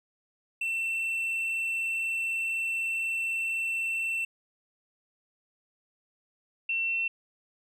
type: tone pair in turn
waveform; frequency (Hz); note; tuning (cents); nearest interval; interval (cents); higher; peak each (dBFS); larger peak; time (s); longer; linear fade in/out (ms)
triangle / sine; 2689 / 2701; E7 / E7; +34 / +42; unison; 8; second; -26 / -26; neither; 0.61-4.25 / 6.69-7.08; first; 5
effects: none